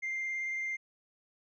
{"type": "tone with vibrato", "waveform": "triangle", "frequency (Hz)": 2100, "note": "C7", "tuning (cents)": 6, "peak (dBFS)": -30, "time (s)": [0.02, 0.77], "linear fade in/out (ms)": 20, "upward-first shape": "sine", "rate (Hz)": 18, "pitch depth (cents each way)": 10, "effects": ["tanh soft clip ceiling -28 dBFS", "resampled to 16000 Hz"]}